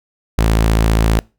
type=tone; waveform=sawtooth; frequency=55 Hz; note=A1; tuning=in tune; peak=-7 dBFS; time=0.38-1.19 s; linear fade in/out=0 ms; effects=noise-tail reverb RT60 0.3 s tail -25 dB re dry